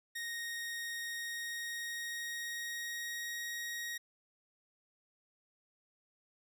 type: tone with pitch glide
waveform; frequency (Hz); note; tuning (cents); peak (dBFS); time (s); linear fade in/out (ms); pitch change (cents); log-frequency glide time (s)
sawtooth; 1864.7 to 1884.2; A#6 to A#6; 0 to +18; -35; 0.15-3.98; 10; +18; 1.03-3.39
effects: none